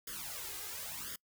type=noise with flanger; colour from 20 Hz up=white; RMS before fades=-43 dBFS; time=0.07-1.16 s; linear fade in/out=5 ms; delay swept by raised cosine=0.59 to 2.49 ms; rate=0.95 Hz; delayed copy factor=+0.85; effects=noise-tail reverb RT60 0.1 s tail -25 dB re dry